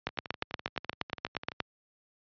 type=two click trains; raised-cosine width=0.3 ms; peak=-24 / -13 dBFS; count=18 / 14; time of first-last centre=0.09-1.519 / 0.07-1.603 s; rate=11.9 / 8.48 Hz; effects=high-pass 80 Hz 12 dB/octave + resampled to 11025 Hz